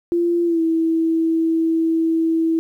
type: tone with pitch glide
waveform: sine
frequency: 343.6 to 326.2 Hz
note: F4 to E4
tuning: -28 to -18 cents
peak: -15 dBFS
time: 0.12-2.59 s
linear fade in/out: 0 ms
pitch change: -90 cents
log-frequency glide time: 0.45-0.61 s
effects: 9-bit